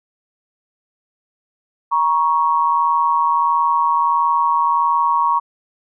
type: tone pair together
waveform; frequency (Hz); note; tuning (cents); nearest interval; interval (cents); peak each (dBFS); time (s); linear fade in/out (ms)
sine; 947.2 / 1108.7; A#5 / C#6; +27 / 0; minor third; 273; -16; 1.91-5.4; 20
effects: none